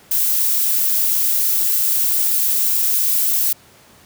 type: noise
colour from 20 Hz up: violet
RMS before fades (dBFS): -17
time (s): 0.11-3.53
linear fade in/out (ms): 5
effects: pink hiss -48 dBFS RMS until 4.05 s + high-pass 80 Hz 12 dB/octave